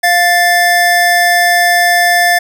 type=tone pair together; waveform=square; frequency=700.7 / 1760 Hz; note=F5 / A6; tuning=+6 / 0 cents; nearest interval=octave + major third; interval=1594 cents; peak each=-11 dBFS; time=0.03-2.39 s; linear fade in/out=10 ms; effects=none